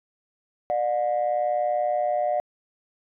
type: tone pair together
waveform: sine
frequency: 599 / 719.8 Hz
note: D5 / F#5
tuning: +34 / -48 cents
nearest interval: minor third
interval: 318 cents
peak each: -23 dBFS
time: 0.7-2.4 s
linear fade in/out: 0 ms
effects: tanh soft clip ceiling -16 dBFS